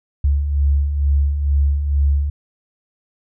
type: beating tone pair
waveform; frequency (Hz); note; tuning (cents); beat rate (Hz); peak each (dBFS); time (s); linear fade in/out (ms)
sine; 69.1 / 71.3; C#2 / C#2; -5 / +49; 2.2; -23 / -14; 0.24-2.3; 5
effects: none